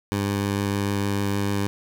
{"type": "tone with vibrato", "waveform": "15% pulse", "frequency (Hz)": 100.4, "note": "G2", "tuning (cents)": 42, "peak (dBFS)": -16, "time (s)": [0.12, 1.67], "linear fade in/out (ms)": 0, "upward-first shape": "sine", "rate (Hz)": 6.6, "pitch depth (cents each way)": 8, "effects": []}